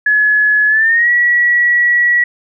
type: tone with pitch glide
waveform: sine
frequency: 1700 to 1930.4 Hz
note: G#6 to B6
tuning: +40 to -40 cents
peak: -8 dBFS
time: 0.06-2.24 s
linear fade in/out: 5 ms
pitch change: +220 cents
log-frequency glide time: 0.68-1.1 s
effects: none